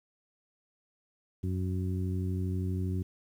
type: harmonic tone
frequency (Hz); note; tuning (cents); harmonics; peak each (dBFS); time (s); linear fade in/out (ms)
92.5; F#2; 0; 1 / 2 / 3 / 4; -30 / -36 / -40 / -42; 1.43-3.03; 10
effects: 10-bit